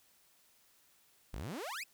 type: exponential sweep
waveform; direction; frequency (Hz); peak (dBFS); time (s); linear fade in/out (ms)
sawtooth; up; 38.85 to 2741; -36; 1.33-1.84; 10
effects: white hiss -68 dBFS RMS until 1.93 s